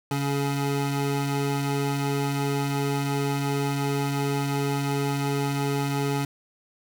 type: tone pair together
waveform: 25% pulse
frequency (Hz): 140.13 / 423.2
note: C#3 / G#4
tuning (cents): +19 / +33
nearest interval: octave + perfect fifth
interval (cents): 1914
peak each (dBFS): -21 / -27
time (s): 0.11-6.25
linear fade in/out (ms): 2
effects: none